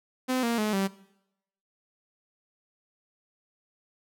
sawtooth tone with pitch steps, 256.4 / 233.8 / 213.1 / 194.31 Hz, C4 / A#3 / G#3 / G3, -35 / +5 / +45 / -15 cents, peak -21 dBFS, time 0.28-0.88 s, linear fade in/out 20 ms, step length 150 ms, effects noise-tail reverb RT60 0.8 s tail -19 dB re dry

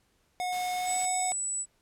square tone with pitch glide, 727 to 736.7 Hz, F#5 to F#5, -31 to -8 cents, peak -30 dBFS, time 0.4-1.32 s, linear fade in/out 0 ms, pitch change +23 cents, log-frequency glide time 0.77-0.99 s
white noise, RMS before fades -43 dBFS, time 0.52-1.06 s, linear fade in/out 10 ms
sine tone, 7902 Hz, B8, in tune, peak -29 dBFS, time 0.85-1.66 s, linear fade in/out 50 ms
effects pink hiss -70 dBFS RMS until 1.81 s + low-pass 12000 Hz 12 dB/octave

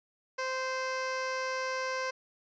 15% pulse tone, 520 Hz, C5, 11 cents flat, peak -25 dBFS, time 0.38-2.11 s, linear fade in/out 10 ms, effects resampled to 16000 Hz

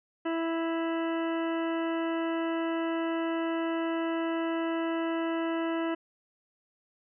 harmonic tone, 329.6 Hz, E4, in tune, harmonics 1 / 2 / 3 / 4 / 5 / 6 / 8 / 9, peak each -29 / -35 / -39 / -41 / -43 / -45 / -47 / -48 dBFS, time 0.25-5.95 s, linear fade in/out 10 ms, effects none

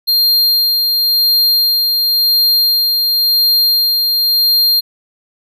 square tone with tremolo, 4200 Hz, C8, 6 cents sharp, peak -9 dBFS, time 0.07-4.81 s, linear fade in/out 20 ms, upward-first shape sine, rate 0.94 Hz, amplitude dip 30%, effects none

